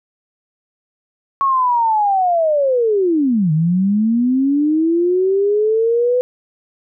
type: linear two-way sweep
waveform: sine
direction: down then up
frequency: 1111 to 151.1 to 503 Hz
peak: -12 dBFS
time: 1.41-6.21 s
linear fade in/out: 0 ms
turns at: 3.52 s
effects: none